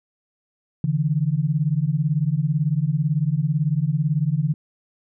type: beating tone pair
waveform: sine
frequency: 142.3 / 160.3 Hz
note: C#3 / E3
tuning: +46 / -48 cents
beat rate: 18 Hz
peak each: -21 dBFS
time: 0.84-4.54 s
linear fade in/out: 2 ms
effects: none